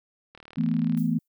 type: click train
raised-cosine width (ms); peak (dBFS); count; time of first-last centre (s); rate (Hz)
0.3; -30; 25; 0.35-0.975; 38.4
type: chord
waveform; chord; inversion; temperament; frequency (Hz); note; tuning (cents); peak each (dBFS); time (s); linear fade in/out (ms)
sine; E suspended fourth; none; equal; 164.81 / 220 / 246.9; E3 / A3 / B3; 0 / 0 / 0; -26; 0.57-1.19; 10
type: noise with exponential decay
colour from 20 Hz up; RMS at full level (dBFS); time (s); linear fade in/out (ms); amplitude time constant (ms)
violet; -44; 0.97-1.28; 5; 67
effects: none